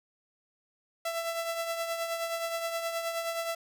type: tone with tremolo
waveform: sawtooth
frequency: 667 Hz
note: E5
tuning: 20 cents sharp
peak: -25 dBFS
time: 1.05-3.55 s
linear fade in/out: 5 ms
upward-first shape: triangle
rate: 9.5 Hz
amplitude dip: 55%
effects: none